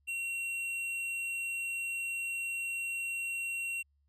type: tone with hard clipping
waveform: triangle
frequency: 2737 Hz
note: F7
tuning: 36 cents flat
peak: -35 dBFS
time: 0.07-3.83 s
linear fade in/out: 20 ms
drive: 11 dB
effects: added 71 Hz sine -69 dBFS peak until 4.08 s